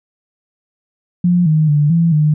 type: tone with pitch steps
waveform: sine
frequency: 176.6 / 155.5 / 147.5 / 167.3 / 151.6 Hz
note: F3 / D#3 / D3 / E3 / D#3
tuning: +20 / -1 / +8 / +26 / -45 cents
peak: -9 dBFS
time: 1.24-2.34 s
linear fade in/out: 5 ms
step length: 220 ms
effects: none